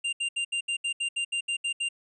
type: tone bursts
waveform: square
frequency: 2788 Hz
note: F7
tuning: 4 cents flat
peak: -27 dBFS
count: 12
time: 0.04-1.889 s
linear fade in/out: 10 ms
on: 89 ms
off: 71 ms
effects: resampled to 24000 Hz